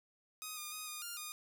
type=tone with pitch steps; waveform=5% pulse; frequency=1252 / 1213 / 1246 / 1223 / 1402 / 1226 Hz; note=D#6 / D#6 / D#6 / D#6 / F6 / D#6; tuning=+10 / -44 / +2 / -30 / +6 / -26 cents; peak=-31 dBFS; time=0.42-1.32 s; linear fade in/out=0 ms; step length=150 ms; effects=none